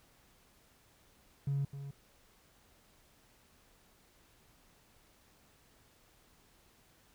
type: tone with echo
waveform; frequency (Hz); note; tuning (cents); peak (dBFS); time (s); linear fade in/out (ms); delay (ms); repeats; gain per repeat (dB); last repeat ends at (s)
triangle; 139.6; C#3; +13; -27; 1.47-1.65; 5; 260; 1; -12; 1.91
effects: tanh soft clip ceiling -27 dBFS + pink hiss -66 dBFS RMS until 7.14 s